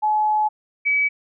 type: tone pair in turn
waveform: sine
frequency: 853 / 2283 Hz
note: G#5 / D7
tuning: +46 / -50 cents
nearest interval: octave + perfect fourth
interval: 1704 cents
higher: second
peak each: -16 dBFS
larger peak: neither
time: 0.02-0.49 / 0.85-1.09 s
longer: first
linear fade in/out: 20 ms
effects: none